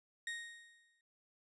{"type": "tone with exponential decay", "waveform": "35% pulse", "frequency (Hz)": 1864.7, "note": "A#6", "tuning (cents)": 0, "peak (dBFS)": -36, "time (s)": [0.27, 1.01], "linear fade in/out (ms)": 2, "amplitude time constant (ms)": 160, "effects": ["resampled to 22050 Hz"]}